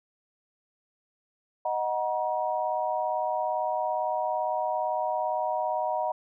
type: chord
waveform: sine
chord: D# minor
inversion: none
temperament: equal with one note detuned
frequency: 622.3 / 740 / 951.9 Hz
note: D#5 / F#5 / A#5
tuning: 0 / 0 / +36 cents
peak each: -30 dBFS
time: 1.65-6.12 s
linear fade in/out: 5 ms
effects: none